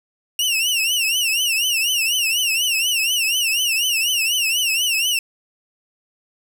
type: tone with vibrato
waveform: sawtooth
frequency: 2794 Hz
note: F7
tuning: in tune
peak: -14 dBFS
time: 0.39-5.19 s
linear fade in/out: 2 ms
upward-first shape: triangle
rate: 4.1 Hz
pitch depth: 170 cents each way
effects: none